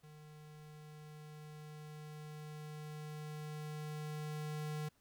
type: tone with level ramp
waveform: square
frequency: 151.9 Hz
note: D#3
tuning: 41 cents flat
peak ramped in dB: -55 to -39 dBFS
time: 0.03-4.89 s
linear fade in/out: 10 ms
effects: pink hiss -74 dBFS RMS until 5 s